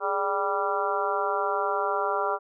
harmonic tone with a mistuned harmonic, 196 Hz, G3, in tune, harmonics 2 / 3 / 4 / 5 / 6 / 7, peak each -31 / -31 / -31 / -31 / -31 / -31 dBFS, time 0-2.39 s, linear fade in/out 50 ms, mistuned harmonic 2, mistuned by +96 cents, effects none

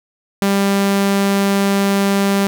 sawtooth tone, 198.1 Hz, G3, 18 cents sharp, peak -9 dBFS, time 0.42-2.47 s, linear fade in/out 0 ms, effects none

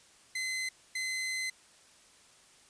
sawtooth tone bursts at uneven times, 2050 Hz, C7, 36 cents flat, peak -29 dBFS, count 2, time 0.35-0.69 / 0.95-1.5 s, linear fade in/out 5 ms, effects white hiss -60 dBFS RMS until 2.69 s + resampled to 22050 Hz

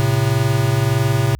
square tone pair together, 112.01 / 133.7 Hz, A2 / C3, +31 / +38 cents, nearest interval minor third, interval 307 cents, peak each -18 dBFS, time 0-1.35 s, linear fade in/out 0 ms, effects added 65 Hz sine -37 dBFS peak until 1.39 s

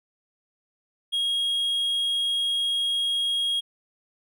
triangle tone, 3277 Hz, G#7, 24 cents flat, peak -21 dBFS, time 1.12-3.61 s, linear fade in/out 20 ms, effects none

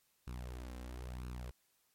sawtooth tone with flanger, 61.74 Hz, B1, in tune, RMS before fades -45 dBFS, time 0.27-1.51 s, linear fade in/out 5 ms, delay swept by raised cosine 0.74 to 3.84 ms, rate 1 Hz, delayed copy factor +0.65, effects white hiss -75 dBFS RMS until 1.94 s + MP3 64 kbps

